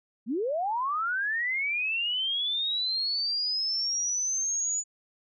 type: linear sweep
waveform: sine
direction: up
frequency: 197.2 to 6960 Hz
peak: -26 dBFS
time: 0.26-4.84 s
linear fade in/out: 50 ms
effects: none